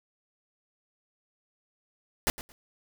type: noise with echo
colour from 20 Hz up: pink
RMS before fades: -25 dBFS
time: 2.27-2.3 s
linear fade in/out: 0 ms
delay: 110 ms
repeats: 2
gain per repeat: -15 dB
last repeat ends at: 2.52 s
effects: none